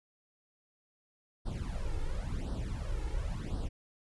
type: noise with flanger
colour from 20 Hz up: brown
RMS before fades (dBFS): -35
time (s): 1.45-3.69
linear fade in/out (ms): 20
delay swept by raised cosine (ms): 0.21 to 2.31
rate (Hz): 0.94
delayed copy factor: +0.85
effects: resampled to 24000 Hz